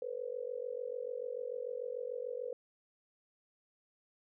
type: tone with amplitude modulation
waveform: sine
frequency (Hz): 493.9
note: B4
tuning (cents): 0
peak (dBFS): -33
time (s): 0.02-2.53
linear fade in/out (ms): 2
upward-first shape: sine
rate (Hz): 46.8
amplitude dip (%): 95
effects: none